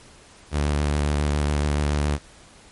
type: tone with vibrato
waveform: sawtooth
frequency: 73.4 Hz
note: D2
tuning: in tune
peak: -16 dBFS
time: 0.51-2.19 s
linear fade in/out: 50 ms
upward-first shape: square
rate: 7.2 Hz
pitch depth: 19 cents each way
effects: pink hiss -49 dBFS RMS until 2.71 s + MP3 48 kbps